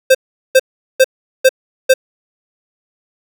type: tone bursts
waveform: square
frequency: 523.3 Hz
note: C5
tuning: in tune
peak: -5 dBFS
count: 5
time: 0.1-1.94 s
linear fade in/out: 10 ms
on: 48 ms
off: 400 ms
effects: none